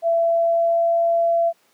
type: tone with pitch glide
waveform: sine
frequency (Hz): 670 to 675.4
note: E5 to E5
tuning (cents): +28 to +42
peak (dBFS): -15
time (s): 0.02-1.53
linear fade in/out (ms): 50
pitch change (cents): +14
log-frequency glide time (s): 0.13-0.92
effects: pink hiss -60 dBFS RMS until 1.73 s + high-pass 300 Hz 12 dB/octave